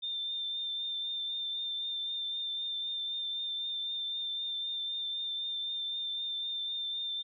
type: tone with vibrato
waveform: sine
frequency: 3588 Hz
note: A7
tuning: 33 cents sharp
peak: -33 dBFS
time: 0.02-7.23 s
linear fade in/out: 20 ms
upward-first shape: triangle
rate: 3.9 Hz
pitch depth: 23 cents each way
effects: none